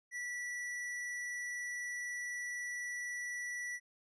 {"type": "tone with hard clipping", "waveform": "sine", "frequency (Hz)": 1954, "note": "B6", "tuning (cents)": -19, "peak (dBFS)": -40, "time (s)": [0.11, 3.8], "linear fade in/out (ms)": 50, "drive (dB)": 12, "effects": ["resampled to 22050 Hz"]}